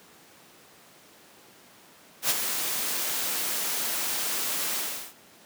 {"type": "noise with ADSR envelope", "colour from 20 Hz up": "white", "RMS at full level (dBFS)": -22, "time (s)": [2.22, 5.14], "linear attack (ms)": 81, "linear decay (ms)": 28, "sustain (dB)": -7, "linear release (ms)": 370, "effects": ["pink hiss -53 dBFS RMS until 5.45 s", "high-pass 200 Hz 12 dB/octave"]}